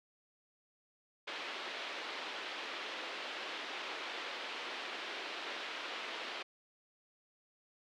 white band-pass noise, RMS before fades -43 dBFS, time 1.27-6.43 s, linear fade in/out 10 ms, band 300 to 3600 Hz, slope 24 dB/octave, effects none

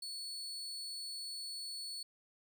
35% pulse tone, 4417 Hz, C#8, 7 cents flat, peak -40 dBFS, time 0.02-2.03 s, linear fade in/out 5 ms, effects none

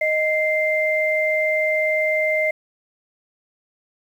sine tone pair together, 622.3 / 2091 Hz, D#5 / C7, 0 / -2 cents, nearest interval octave + major sixth, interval 2098 cents, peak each -20 dBFS, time 0.01-2.51 s, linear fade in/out 5 ms, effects 8-bit

